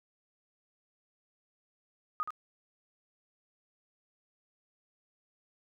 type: tone with echo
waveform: sine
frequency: 1243 Hz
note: D#6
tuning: 2 cents flat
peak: -29 dBFS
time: 2.2-2.23 s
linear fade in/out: 0 ms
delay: 75 ms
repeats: 1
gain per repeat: -6 dB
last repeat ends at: 2.305 s
effects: none